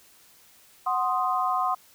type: chord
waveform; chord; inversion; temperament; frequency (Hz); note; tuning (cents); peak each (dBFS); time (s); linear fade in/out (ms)
sine; C diminished; second; equal; 740 / 1046.5 / 1244.5; Gb5 / C6 / Eb6; 0 / 0 / 0; -27 / -26 / -28; 0.86-1.75; 10
effects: white hiss -56 dBFS RMS until 1.94 s